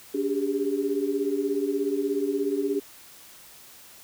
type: tone cluster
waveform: sine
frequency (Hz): 286.4 / 391 / 407.7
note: D4 / G4 / G#4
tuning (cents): -43 / -4 / -32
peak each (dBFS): -28 / -28 / -28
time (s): 0.14-2.8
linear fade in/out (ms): 10
effects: white hiss -49 dBFS RMS until 4.03 s